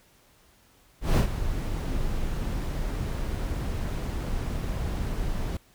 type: noise with ADSR envelope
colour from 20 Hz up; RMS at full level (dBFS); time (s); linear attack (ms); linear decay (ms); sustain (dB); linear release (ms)
brown; -17; 1.01-5.57; 160; 98; -12; 3
effects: pink hiss -60 dBFS RMS until 5.74 s